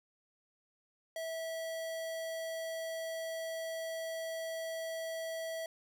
square tone, 652 Hz, E5, 19 cents flat, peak -38 dBFS, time 1.16-5.66 s, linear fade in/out 2 ms, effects none

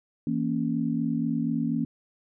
sine chord, A# diminished, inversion second, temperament equal, 164.81 / 233.1 / 277.2 Hz, E3 / A#3 / C#4, 0 / 0 / 0 cents, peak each -30 / -27 / -29 dBFS, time 0.27-1.85 s, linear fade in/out 2 ms, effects none

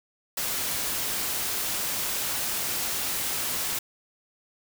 white noise, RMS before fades -29 dBFS, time 0.37-3.79 s, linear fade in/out 5 ms, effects none

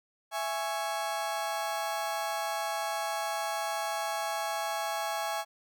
35% pulse chord, C# minor, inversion first, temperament just, 665.2 / 831.5 / 1108.7 Hz, E5 / G#5 / C#6, +16 / +2 / 0 cents, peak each -34 / -32 / -37 dBFS, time 0.31-5.45 s, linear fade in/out 50 ms, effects none

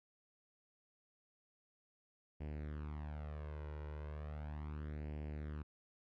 sawtooth tone with flanger, 75.1 Hz, D2, 39 cents sharp, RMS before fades -45 dBFS, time 2.4-5.63 s, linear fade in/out 10 ms, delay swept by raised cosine 0.39 to 2.09 ms, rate 0.36 Hz, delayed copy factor +0.7, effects low-pass 2000 Hz 12 dB/octave

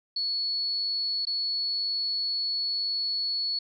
sine tone with dropouts, 4399 Hz, C#8, 14 cents flat, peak -26 dBFS, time 0.16-3.59 s, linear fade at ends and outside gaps 5 ms, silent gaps 1.253-1.269 s, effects none

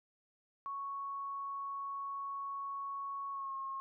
sine tone with pitch glide, 1108.7 to 1080.9 Hz, C#6 to C#6, 0 to -44 cents, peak -38 dBFS, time 0.66-3.8 s, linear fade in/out 0 ms, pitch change -44 cents, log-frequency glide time 3.31-3.53 s, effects none

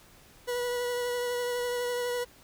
40% pulse tone with vibrato, 487.9 Hz, B4, 21 cents flat, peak -28 dBFS, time 0.47-2.25 s, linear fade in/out 20 ms, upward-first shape triangle, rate 12 Hz, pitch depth 18 cents each way, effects pink hiss -56 dBFS RMS until 2.43 s

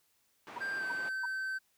white band-pass noise, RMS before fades -48 dBFS, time 0.47-1.09 s, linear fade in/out 0 ms, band 190 to 1500 Hz, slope 12 dB/octave
sine tone bursts, 960 Hz, B5, 49 cents flat, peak -36 dBFS, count 3, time 0.56-1.258 s, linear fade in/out 5 ms, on 26 ms, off 310 ms
triangle tone with pitch glide, 1585 to 1542.5 Hz, G6 to G6, +19 to -28 cents, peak -32 dBFS, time 0.6-1.59 s, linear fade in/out 20 ms, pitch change -47 cents, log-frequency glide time 0.77-0.84 s
effects white hiss -73 dBFS RMS until 1.77 s

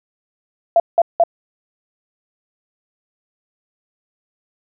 sine tone bursts, 678 Hz, E5, 49 cents sharp, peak -8 dBFS, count 3, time 0.76-1.237 s, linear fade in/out 2 ms, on 39 ms, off 180 ms, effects none

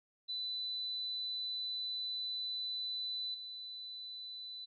sine tone with level steps, 3995 Hz, B7, 19 cents sharp, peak -36 / -43 dBFS, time 0.28-4.66 s, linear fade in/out 20 ms, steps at 3.34 s, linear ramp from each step 5 ms, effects MP3 32 kbps

